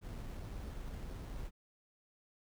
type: noise with sample-and-hold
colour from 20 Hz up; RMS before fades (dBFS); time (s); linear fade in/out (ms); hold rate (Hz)
brown; -44; 0.01-1.51; 50; 4900
effects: none